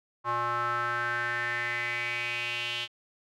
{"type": "tone with band-pass filter sweep", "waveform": "square", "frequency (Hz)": 119.5, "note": "A#2", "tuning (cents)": 43, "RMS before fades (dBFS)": -31, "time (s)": [0.24, 2.88], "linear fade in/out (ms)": 50, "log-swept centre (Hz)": [1100, 3100], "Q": 5.1, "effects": []}